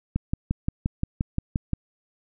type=click train; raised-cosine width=5 ms; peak=-11 dBFS; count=10; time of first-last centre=0.16-1.733 s; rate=5.72 Hz; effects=none

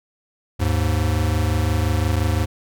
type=tone pair together; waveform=square; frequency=77.63 / 103.4 Hz; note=D#2 / G#2; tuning=-3 / -7 cents; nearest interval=perfect fourth; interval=496 cents; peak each=-21 dBFS; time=0.59-2.46 s; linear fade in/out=20 ms; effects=none

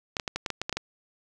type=clicks; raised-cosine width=0.2 ms; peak=-12 dBFS; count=10; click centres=0.168 / 0.198 / 0.278 / 0.36 / 0.462 / 0.503 / 0.616 / 0.695 / 0.727 / 0.77 s; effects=none

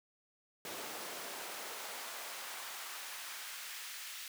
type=noise with high-pass filter sweep; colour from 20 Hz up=pink; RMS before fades=-45 dBFS; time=0.65-4.28 s; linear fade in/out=2 ms; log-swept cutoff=350 to 2200 Hz; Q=0.88; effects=none

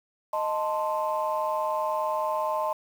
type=chord; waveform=sine; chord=A diminished; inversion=second; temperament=equal with one note detuned; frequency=622.3 / 882.5 / 1046.5 Hz; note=Eb5 / A5 / C6; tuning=0 / +5 / 0 cents; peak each=-28 / -29 / -29 dBFS; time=0.33-2.73 s; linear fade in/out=5 ms; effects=tanh soft clip ceiling -17 dBFS + 8-bit

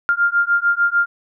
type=beating tone pair; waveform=sine; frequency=1396.9 / 1403.6 Hz; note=F6 / F6; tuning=0 / +8 cents; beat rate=6.7 Hz; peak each=-17 dBFS; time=0.09-1.06 s; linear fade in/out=0 ms; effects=none

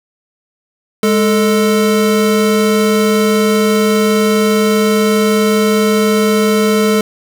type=tone pair together; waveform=square; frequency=207.7 / 440.1 Hz; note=G#3 / A4; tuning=0 / 0 cents; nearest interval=octave + minor second; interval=1300 cents; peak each=-13 dBFS; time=1.03-7.01 s; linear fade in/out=2 ms; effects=none

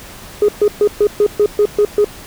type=tone bursts; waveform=sine; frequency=415.3 Hz; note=G#4; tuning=in tune; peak=-6 dBFS; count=9; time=0.42-2.045 s; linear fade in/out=2 ms; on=65 ms; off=130 ms; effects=tanh soft clip ceiling -5 dBFS + pink hiss -35 dBFS RMS until 2.26 s

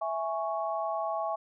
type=chord; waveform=sine; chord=C# minor; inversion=first; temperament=equal; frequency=659.3 / 830.6 / 1108.7 Hz; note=E5 / G#5 / C#6; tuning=0 / 0 / 0 cents; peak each=-32 / -34 / -35 dBFS; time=0.01-1.36 s; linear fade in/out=10 ms; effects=none

